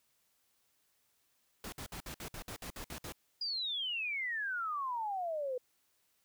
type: noise bursts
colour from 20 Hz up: pink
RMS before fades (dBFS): -44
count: 11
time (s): 1.64-3.123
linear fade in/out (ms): 2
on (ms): 83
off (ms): 57
type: exponential sweep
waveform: sine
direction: down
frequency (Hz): 4926 to 490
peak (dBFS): -34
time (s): 3.41-5.58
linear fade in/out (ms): 5
effects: white hiss -75 dBFS RMS until 6.24 s